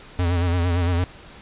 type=tone with vibrato; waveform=square; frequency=87.4 Hz; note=F2; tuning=2 cents sharp; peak=-19 dBFS; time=0.19-1.04 s; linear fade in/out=0 ms; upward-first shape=sine; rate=8.8 Hz; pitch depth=62 cents each way; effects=pink hiss -44 dBFS RMS until 1.41 s + resampled to 8000 Hz